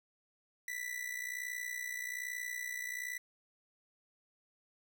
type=tone with amplitude modulation; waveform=45% pulse; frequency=1975.5 Hz; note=B6; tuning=in tune; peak=-35 dBFS; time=0.68-3.18 s; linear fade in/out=2 ms; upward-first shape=sine; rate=61.2 Hz; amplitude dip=75%; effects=none